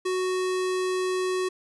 square tone, 370 Hz, F#4, in tune, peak -25 dBFS, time 0.05-1.49 s, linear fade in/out 10 ms, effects resampled to 24000 Hz

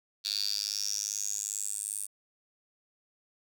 10% pulse tone with high-pass filter sweep, 102.5 Hz, G#2, 22 cents flat, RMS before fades -34 dBFS, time 0.24-2.07 s, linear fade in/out 20 ms, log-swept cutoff 4200 to 9300 Hz, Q 8.5, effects none

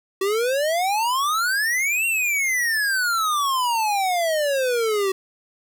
square exponential two-way sweep, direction up then down, 377.3 to 2765 to 377.3 Hz, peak -20 dBFS, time 0.21-5.12 s, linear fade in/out 5 ms, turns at 2.06 s, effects 8-bit

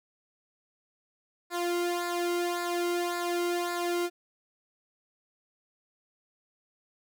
sawtooth tone with flanger, 349.2 Hz, F4, in tune, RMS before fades -30 dBFS, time 1.5-4.1 s, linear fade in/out 50 ms, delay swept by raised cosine 0.33 to 1.19 ms, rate 1.8 Hz, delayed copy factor -0.75, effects none

